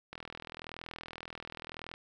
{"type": "click train", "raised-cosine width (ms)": 0.3, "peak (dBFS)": -26, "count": 75, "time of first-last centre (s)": [0.13, 1.939], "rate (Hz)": 40.9, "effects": []}